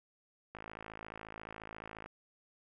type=click train; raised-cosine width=0.5 ms; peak=-30 dBFS; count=83; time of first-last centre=0.55-2.06 s; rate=54.3 Hz; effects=none